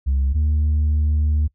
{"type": "tone pair in turn", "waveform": "sine", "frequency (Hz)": [67.6, 75.56], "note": ["C#2", "D2"], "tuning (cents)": [-43, 50], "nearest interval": "major second", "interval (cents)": 193, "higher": "second", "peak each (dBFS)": [-14, -13], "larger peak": "second", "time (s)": [[0.06, 0.34], [0.34, 1.48]], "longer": "second", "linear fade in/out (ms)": 20, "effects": ["noise-tail reverb RT60 0.1 s tail -22 dB re dry", "tanh soft clip ceiling -14 dBFS"]}